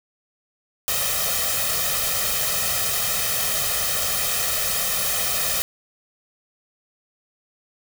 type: noise with comb filter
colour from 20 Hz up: white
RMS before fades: -23 dBFS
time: 0.88-5.62 s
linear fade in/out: 0 ms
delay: 1.6 ms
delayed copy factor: +1
effects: none